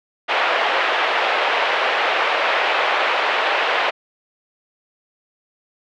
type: band-pass noise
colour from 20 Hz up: pink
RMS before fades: -19 dBFS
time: 0.28-3.91 s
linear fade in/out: 20 ms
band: 540 to 3100 Hz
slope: 24 dB/octave
effects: none